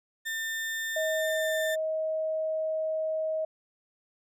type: tone with pitch glide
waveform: 35% pulse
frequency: 1800 to 1788.6 Hz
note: A6 to A6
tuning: +39 to +28 cents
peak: -29 dBFS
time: 0.25-1.76 s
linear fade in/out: 20 ms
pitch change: -11 cents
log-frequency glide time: 1.18-1.51 s
type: tone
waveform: sine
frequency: 632 Hz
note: D#5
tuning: 27 cents sharp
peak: -27 dBFS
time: 0.96-3.45 s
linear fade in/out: 5 ms
effects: none